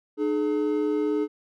triangle tone pair together, 302.9 / 424.9 Hz, D#4 / G#4, -46 / +40 cents, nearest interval tritone, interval 586 cents, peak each -23 dBFS, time 0.17-1.28 s, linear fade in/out 50 ms, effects none

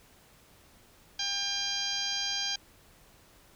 harmonic tone, 800 Hz, G5, 35 cents sharp, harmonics 1 / 2 / 3 / 4 / 5 / 6 / 7 / 8, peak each -44 / -41 / -42 / -35 / -39 / -34 / -40 / -40 dBFS, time 1.19-2.56 s, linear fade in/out 5 ms, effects pink hiss -59 dBFS RMS until 3.55 s

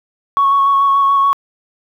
sine tone with vibrato, 1108 Hz, C#6, 1 cent flat, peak -8 dBFS, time 0.37-1.33 s, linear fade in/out 0 ms, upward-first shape square, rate 6.9 Hz, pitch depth 13 cents each way, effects tanh soft clip ceiling -5 dBFS + 8-bit

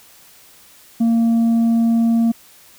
sine tone with tanh clipping, 230.1 Hz, A#3, 22 cents flat, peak -13 dBFS, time 1-2.32 s, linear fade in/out 10 ms, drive 3 dB, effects white hiss -47 dBFS RMS until 2.78 s

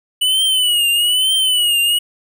square tone with vibrato, 2959 Hz, F#7, 1 cent flat, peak -13 dBFS, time 0.21-1.99 s, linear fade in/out 10 ms, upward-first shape triangle, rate 1.1 Hz, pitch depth 110 cents each way, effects none

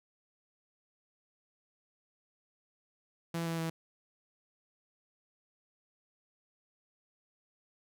sawtooth tone with pitch steps, 167.3 / 165.38 / 163.48 Hz, E3 / E3 / E3, +26 / +6 / -14 cents, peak -29 dBFS, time 3.34-3.7 s, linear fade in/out 5 ms, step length 120 ms, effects none

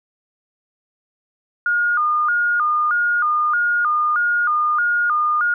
sine tone with vibrato, 1318.5 Hz, E6, in tune, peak -15 dBFS, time 1.66-5.54 s, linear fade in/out 2 ms, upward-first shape square, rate 1.6 Hz, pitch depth 140 cents each way, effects none

